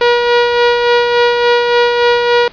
sawtooth tone with tremolo, 480 Hz, B4, 49 cents flat, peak -3 dBFS, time 0.01-2.48 s, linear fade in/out 2 ms, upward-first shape sine, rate 3.5 Hz, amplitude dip 40%, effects pink hiss -38 dBFS RMS until 2.52 s + resampled to 11025 Hz

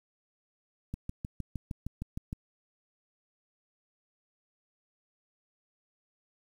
click train, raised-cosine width 5 ms, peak -23 dBFS, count 10, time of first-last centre 0.94-2.329 s, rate 6.48 Hz, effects 9-bit

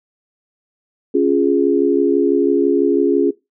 sine chord, Db major, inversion none, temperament equal, 277.2 / 349.2 / 415.3 Hz, Db4 / F4 / Ab4, 0 / 0 / 0 cents, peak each -16 dBFS, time 1.14-3.31 s, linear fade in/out 10 ms, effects noise-tail reverb RT60 0.2 s tail -19 dB re dry

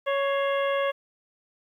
harmonic tone with a mistuned harmonic, 555 Hz, C#5, 2 cents sharp, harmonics 1 / 2 / 3 / 4 / 5 / 6, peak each -24 / -30 / -34 / -36 / -38 / -40 dBFS, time 0.06-0.92 s, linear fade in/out 20 ms, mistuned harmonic 4, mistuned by -85 cents, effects 10-bit

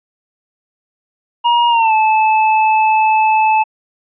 square tone with pitch glide, 950 to 871.2 Hz, A#5 to A5, +33 to -17 cents, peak -10 dBFS, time 1.44-3.64 s, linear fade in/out 20 ms, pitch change -150 cents, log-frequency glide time 1.69-1.93 s, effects resampled to 8000 Hz

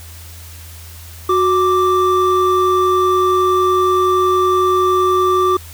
triangle tone pair together, 368 / 1174.7 Hz, F#4 / D6, -9 / 0 cents, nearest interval octave + minor sixth, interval 2009 cents, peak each -12 dBFS, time 1.29-5.57 s, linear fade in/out 5 ms, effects added 83 Hz sine -34 dBFS peak until 5.73 s + white hiss -39 dBFS RMS until 5.73 s

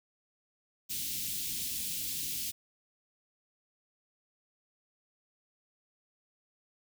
white band-stop noise, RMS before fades -36 dBFS, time 0.89-2.52 s, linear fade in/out 20 ms, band 290 to 2700 Hz, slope 24 dB/octave, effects none

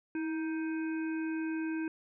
harmonic tone with a mistuned harmonic, 313.3 Hz, D#4, 12 cents sharp, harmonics 1 / 3 / 5 / 7 / 8, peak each -32 / -50 / -44 / -56 / -49 dBFS, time 0.15-1.88 s, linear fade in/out 2 ms, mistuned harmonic 1, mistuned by +41 cents, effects none

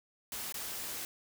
white noise with dropouts, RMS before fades -40 dBFS, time 0.32-1.05 s, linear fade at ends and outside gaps 1 ms, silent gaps 0.524-0.542 s, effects none

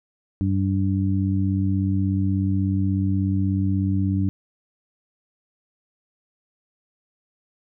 harmonic tone, 96.5 Hz, G2, 27 cents flat, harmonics 1 / 2 / 3, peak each -21 / -24 / -26 dBFS, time 0.41-4.29 s, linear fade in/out 0 ms, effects none

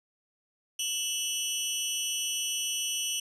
20% pulse tone with amplitude modulation, 2960 Hz, F#7, in tune, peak -20 dBFS, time 0.79-3.2 s, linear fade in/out 5 ms, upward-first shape sine, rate 293 Hz, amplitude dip 90%, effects resampled to 32000 Hz

